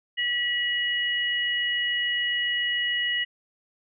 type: tone pair together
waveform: sine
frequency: 1940 / 2907 Hz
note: B6 / F#7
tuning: -31 / -31 cents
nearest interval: perfect fifth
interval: 700 cents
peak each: -26 dBFS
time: 0.17-3.25 s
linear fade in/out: 20 ms
effects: none